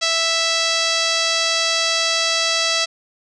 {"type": "tone with low-pass filter", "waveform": "5% pulse", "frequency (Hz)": 659.3, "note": "E5", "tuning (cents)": 0, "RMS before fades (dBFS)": -19, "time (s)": [0.01, 2.86], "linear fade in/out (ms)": 20, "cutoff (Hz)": 5100, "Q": 1.6, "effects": []}